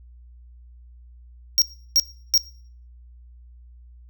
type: tone bursts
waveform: square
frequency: 5588 Hz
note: F8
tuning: in tune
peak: -14 dBFS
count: 3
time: 1.58-2.377 s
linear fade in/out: 0 ms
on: 39 ms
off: 340 ms
effects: noise-tail reverb RT60 0.5 s tail -20 dB re dry + added 60 Hz sine -44 dBFS peak until 4.09 s